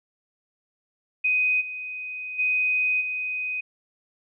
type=tone with level steps; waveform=sine; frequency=2503 Hz; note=D#7; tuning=10 cents sharp; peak=-19 / -31 / -20 / -26 dBFS; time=1.24-3.61 s; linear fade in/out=10 ms; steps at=1.6 / 2.38 / 3 s; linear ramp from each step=20 ms; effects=none